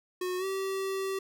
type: tone with pitch glide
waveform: square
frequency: 364.4 to 385.8 Hz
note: F#4 to G4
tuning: -26 to -28 cents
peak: -31 dBFS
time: 0.21-1.19 s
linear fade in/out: 5 ms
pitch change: +98 cents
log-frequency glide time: 0.38-0.45 s
effects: none